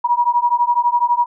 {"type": "beating tone pair", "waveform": "sine", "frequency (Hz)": [955, 967], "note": ["A#5", "B5"], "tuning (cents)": [42, -37], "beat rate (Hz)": 12, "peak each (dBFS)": -16, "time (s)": [0.04, 1.26], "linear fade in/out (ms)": 10, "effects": []}